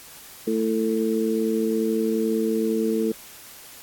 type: harmonic tone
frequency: 111.1 Hz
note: A2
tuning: 17 cents sharp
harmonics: 2 / 3 / 4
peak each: -24 / -26 / -24 dBFS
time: 0.47-3.12 s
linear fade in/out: 5 ms
effects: white hiss -44 dBFS RMS until 3.82 s + AAC 64 kbps